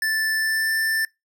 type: tone with pitch glide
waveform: square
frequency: 1760 to 1775.3 Hz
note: A6 to A6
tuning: 0 to +15 cents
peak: -21 dBFS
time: 0.02-1.05 s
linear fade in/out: 2 ms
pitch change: +15 cents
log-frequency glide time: 0.36-0.72 s
effects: noise-tail reverb RT60 0.2 s tail -24 dB re dry